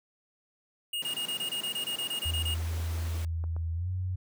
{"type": "tone bursts", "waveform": "square", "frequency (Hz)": 2854, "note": "F7", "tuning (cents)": 37, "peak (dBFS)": -31, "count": 14, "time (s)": [0.93, 2.544], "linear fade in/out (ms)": 5, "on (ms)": 93, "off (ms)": 24}
{"type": "high-pass noise", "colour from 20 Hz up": "pink", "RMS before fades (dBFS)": -45, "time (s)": [1.02, 3.25], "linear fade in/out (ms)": 2, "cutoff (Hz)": 160, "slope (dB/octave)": 24}
{"type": "tone with pitch glide", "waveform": "sine", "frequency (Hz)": [82.41, 91.97], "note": ["E2", "F#2"], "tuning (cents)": [0, -10], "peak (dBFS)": -29, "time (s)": [2.25, 4.16], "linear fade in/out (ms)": 10, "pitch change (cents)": 190, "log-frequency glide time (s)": [3.74, 3.89]}
{"type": "clicks", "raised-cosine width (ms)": 1, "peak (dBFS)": -32, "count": 2, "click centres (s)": [3.44, 3.565]}
{"effects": []}